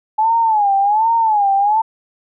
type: tone with vibrato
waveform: sine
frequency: 851 Hz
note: G#5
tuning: 42 cents sharp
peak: -11 dBFS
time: 0.18-1.82 s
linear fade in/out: 10 ms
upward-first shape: sine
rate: 1.3 Hz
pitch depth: 140 cents each way
effects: none

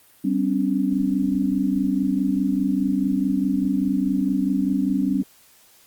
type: tone cluster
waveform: sine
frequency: 194.1 / 259.8 / 284.6 Hz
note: G3 / C4 / C#4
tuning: -17 / -12 / +46 cents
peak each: -23 dBFS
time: 0.24-5.23 s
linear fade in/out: 10 ms
effects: white hiss -54 dBFS RMS until 5.86 s + Opus 32 kbps

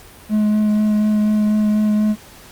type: tone with vibrato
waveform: triangle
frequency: 212.1 Hz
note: G#3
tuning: 37 cents sharp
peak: -11 dBFS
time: 0.29-2.16 s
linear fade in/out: 50 ms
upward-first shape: sine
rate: 4.1 Hz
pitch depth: 11 cents each way
effects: pink hiss -42 dBFS RMS until 2.51 s + Opus 48 kbps

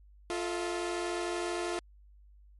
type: tone cluster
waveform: sawtooth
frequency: 349.5 / 439.3 / 646 Hz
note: F4 / A4 / E5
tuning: +1 / -3 / -35 cents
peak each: -29 / -36 / -38 dBFS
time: 0.3-1.79 s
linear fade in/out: 0 ms
effects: added 50 Hz sine -54 dBFS peak until 2.59 s + MP3 48 kbps

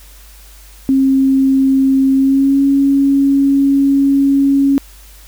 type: tone with pitch glide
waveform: sine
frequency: 268.1 to 276.6 Hz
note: C4 to C#4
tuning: +42 to -4 cents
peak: -8 dBFS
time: 0.89-4.78 s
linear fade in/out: 0 ms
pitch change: +54 cents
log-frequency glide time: 2.15-2.62 s
effects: added 50 Hz sine -38 dBFS peak until 5.27 s + white hiss -43 dBFS RMS until 5.27 s

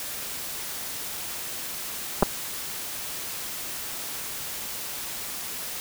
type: clicks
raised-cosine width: 1 ms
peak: -4 dBFS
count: 2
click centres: 2.225 / 2.23 s
effects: white hiss -34 dBFS RMS until 5.8 s

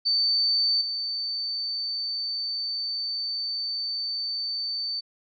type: tone with level steps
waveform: sine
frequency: 4555 Hz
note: C#8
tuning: 46 cents sharp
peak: -20 / -27 dBFS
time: 0.05-5.01 s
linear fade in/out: 20 ms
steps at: 0.81 s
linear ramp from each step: 5 ms
effects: none

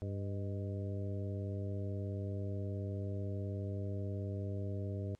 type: harmonic tone with a mistuned harmonic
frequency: 98.6 Hz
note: G2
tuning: 11 cents sharp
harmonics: 1 / 2 / 3 / 4 / 5 / 6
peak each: -37 / -46 / -48 / -48 / -50 / -50 dBFS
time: 0.02-5.15 s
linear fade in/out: 0 ms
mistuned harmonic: 6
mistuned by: +71 cents
effects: pink hiss -75 dBFS RMS until 5.19 s + low-pass 9000 Hz 12 dB/octave

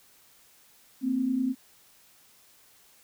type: tone pair together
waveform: sine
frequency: 231.7 / 261.6 Hz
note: A#3 / C4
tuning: -10 / 0 cents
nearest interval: major second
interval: 210 cents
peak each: -31 / -25 dBFS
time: 1.01-1.55 s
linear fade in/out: 50 ms
effects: white hiss -59 dBFS RMS until 3.03 s

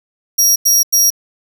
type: tone bursts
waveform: sawtooth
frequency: 5660 Hz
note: F8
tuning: 22 cents sharp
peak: -6 dBFS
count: 3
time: 0.38-1.104 s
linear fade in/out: 10 ms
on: 180 ms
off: 92 ms
effects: none

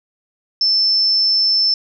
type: tone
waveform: sine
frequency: 5300 Hz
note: E8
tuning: 9 cents sharp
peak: -12 dBFS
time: 0.61-1.74 s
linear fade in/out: 2 ms
effects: none

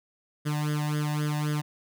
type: tone with flanger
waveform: sawtooth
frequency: 150 Hz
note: D3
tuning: 37 cents sharp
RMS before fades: -28 dBFS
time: 0.45-1.62 s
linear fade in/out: 20 ms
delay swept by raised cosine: 0.6 to 1.13 ms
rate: 3.8 Hz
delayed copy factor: +0.95
effects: none

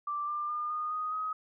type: tone with pitch steps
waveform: sine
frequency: 1174.7 / 1191.8 / 1209.1 / 1226.7 / 1244.6 / 1262.7 Hz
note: D6 / D6 / D#6 / D#6 / D#6 / D#6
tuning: 0 / +25 / -50 / -25 / 0 / +25 cents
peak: -31 dBFS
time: 0.07-1.33 s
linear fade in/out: 5 ms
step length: 210 ms
effects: none

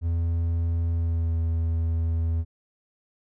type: tone with pitch glide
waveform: triangle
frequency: 83.9 to 82.32 Hz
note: E2 to E2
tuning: +31 to -2 cents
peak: -20 dBFS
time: 0.01-2.45 s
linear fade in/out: 50 ms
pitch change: -33 cents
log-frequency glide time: 0.91-1.36 s
effects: none

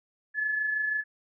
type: tone with amplitude modulation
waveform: sine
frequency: 1718 Hz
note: A6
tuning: 42 cents flat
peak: -24 dBFS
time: 0.34-1.04 s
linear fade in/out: 50 ms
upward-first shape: sine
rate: 26.2 Hz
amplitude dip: 40%
effects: none

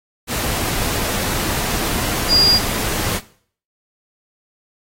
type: tone in noise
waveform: sine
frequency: 4828 Hz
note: D8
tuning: 47 cents sharp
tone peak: -10 dBFS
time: 2.28-2.6 s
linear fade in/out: 50 ms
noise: pink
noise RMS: -22 dBFS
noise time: 0.27-3.21 s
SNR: +9 dB
effects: noise-tail reverb RT60 0.5 s tail -17 dB re dry + AAC 48 kbps

